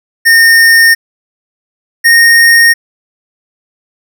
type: tone pair in turn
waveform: square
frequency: 1830 / 1851.3 Hz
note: A#6 / A#6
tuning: -32 / -12 cents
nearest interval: unison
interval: 20 cents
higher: second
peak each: -3 dBFS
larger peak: neither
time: 0.25-0.95 / 2.04-2.74 s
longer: neither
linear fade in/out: 20 ms
effects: none